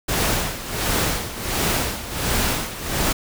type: noise with tremolo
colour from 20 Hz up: pink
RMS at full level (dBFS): -20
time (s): 0.08-3.13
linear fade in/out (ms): 10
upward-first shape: sine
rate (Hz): 1.4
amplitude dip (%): 75
effects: none